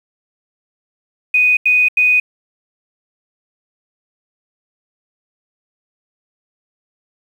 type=tone bursts; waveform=sine; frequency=2489 Hz; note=D#7; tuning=in tune; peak=-9 dBFS; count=3; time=1.34-2.2 s; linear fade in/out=5 ms; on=230 ms; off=85 ms; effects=7-bit